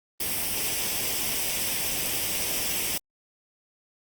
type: noise with comb filter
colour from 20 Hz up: white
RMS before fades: -28 dBFS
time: 0.2-2.98 s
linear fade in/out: 5 ms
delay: 0.36 ms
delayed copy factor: +0.55
effects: Opus 32 kbps